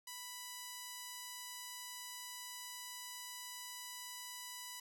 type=tone; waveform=5% pulse; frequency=987.8 Hz; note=B5; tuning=in tune; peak=-34 dBFS; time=0.07-4.8 s; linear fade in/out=5 ms; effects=none